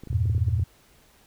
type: clicks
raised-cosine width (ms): 3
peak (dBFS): -27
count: 9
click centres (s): 0.036 / 0.073 / 0.129 / 0.256 / 0.298 / 0.349 / 0.38 / 0.484 / 0.596
type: chord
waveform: sine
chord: E diminished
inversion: none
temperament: equal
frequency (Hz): 82.41 / 98 / 116.54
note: E2 / G2 / Bb2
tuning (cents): 0 / 0 / 0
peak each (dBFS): -25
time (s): 0.1-0.64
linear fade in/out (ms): 10
effects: pink hiss -58 dBFS RMS until 1.26 s